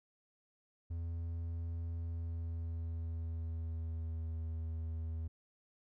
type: tone with pitch glide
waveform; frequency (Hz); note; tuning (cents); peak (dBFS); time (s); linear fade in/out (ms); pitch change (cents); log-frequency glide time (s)
triangle; 83.6 to 80.99; E2 to E2; +25 to -30; -35; 0.9-5.28; 10; -55; 1.97-4.37
effects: none